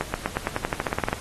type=accelerating click train; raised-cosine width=0.5 ms; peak=-9 dBFS; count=15; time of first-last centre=0.01-1.129 s; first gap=130 ms; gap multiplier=0.92; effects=pink hiss -39 dBFS RMS until 1.2 s + AAC 32 kbps